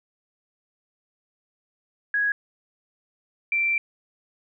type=tone pair in turn; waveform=sine; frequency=1661.2 / 2349 Hz; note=G#6 / D7; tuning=0 / 0 cents; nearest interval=tritone; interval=600 cents; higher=second; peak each=-20 dBFS; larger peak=neither; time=2.14-2.32 / 3.52-3.78 s; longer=second; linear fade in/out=2 ms; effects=none